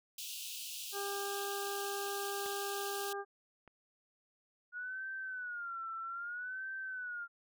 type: high-pass noise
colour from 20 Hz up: pink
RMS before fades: -44 dBFS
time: 0.18-3.13 s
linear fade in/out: 5 ms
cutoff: 2600 Hz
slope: 96 dB/octave
type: harmonic tone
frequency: 399.9 Hz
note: G4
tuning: 35 cents sharp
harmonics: 1 / 2 / 3 / 4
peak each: -40 / -43 / -45 / -46 dBFS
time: 0.92-3.25 s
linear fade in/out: 50 ms
type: clicks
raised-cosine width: 0.5 ms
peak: -33 / -42 dBFS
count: 2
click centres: 2.461 / 3.677 s
type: tone with vibrato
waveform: sine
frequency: 1442 Hz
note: F#6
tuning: 45 cents flat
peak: -39 dBFS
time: 4.72-7.28 s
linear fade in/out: 50 ms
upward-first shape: sine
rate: 0.62 Hz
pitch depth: 130 cents each way
effects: none